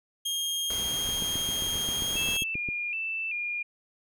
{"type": "tone with pitch glide", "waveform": "sawtooth", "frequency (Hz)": [3232, 3253], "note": ["G#7", "G#7"], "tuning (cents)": [-48, -37], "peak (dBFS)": -25, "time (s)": [0.25, 2.44], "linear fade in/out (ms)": 10, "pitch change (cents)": 11, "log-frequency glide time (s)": [1.89, 2.2]}
{"type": "noise", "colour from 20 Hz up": "pink", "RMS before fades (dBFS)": -39, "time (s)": [0.7, 2.37], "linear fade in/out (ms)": 2}
{"type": "click train", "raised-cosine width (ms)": 3, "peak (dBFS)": -24, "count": 13, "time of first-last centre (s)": [1.09, 2.688], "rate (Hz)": 7.51}
{"type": "tone with vibrato", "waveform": "sine", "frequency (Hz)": 2533, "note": "D#7", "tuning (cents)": 30, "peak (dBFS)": -29, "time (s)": [2.16, 3.63], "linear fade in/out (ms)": 10, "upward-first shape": "square", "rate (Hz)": 1.3, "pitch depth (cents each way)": 80}
{"effects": []}